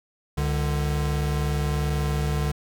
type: tone pair together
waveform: square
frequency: 69.3 / 148.08 Hz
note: C#2 / D3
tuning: 0 / +15 cents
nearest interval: octave + minor second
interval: 1315 cents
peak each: -26 dBFS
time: 0.37-2.52 s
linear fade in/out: 10 ms
effects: none